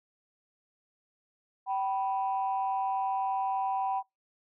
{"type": "tone pair together", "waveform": "sine", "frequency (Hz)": [772.5, 984], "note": ["G5", "B5"], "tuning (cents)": [-26, -7], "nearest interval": "major third", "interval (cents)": 419, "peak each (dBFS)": [-28, -32], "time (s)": [1.66, 4.03], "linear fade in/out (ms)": 50, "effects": ["noise-tail reverb RT60 0.2 s tail -25 dB re dry", "tanh soft clip ceiling -21 dBFS"]}